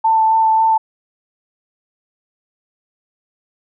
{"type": "tone with vibrato", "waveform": "sine", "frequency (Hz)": 887, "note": "A5", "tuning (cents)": 14, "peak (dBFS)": -10, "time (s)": [0.04, 0.78], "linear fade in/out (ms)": 10, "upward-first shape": "sine", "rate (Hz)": 3.7, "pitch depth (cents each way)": 12, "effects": []}